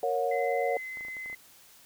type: chord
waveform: sine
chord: F# major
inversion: first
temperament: equal with one note detuned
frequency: 466.2 / 554.4 / 723.5 Hz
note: A#4 / C#5 / F#5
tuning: 0 / 0 / -39 cents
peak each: -30 dBFS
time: 0.03-0.77 s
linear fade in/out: 2 ms
type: tone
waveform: sine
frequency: 2047 Hz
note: C7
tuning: 38 cents flat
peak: -36 dBFS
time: 0.31-1.35 s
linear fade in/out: 5 ms
type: clicks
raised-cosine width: 1 ms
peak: -37 dBFS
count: 8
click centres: 0.972 / 1.009 / 1.05 / 1.084 / 1.168 / 1.26 / 1.299 / 1.329 s
effects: white hiss -56 dBFS RMS until 1.85 s